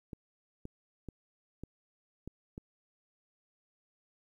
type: clicks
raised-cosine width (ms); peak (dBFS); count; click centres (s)
3; -29; 6; 0.132 / 0.654 / 1.087 / 1.636 / 2.276 / 2.579
effects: 11-bit